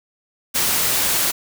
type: noise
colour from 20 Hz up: white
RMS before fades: -19 dBFS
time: 0.54-1.32 s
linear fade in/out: 20 ms
effects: none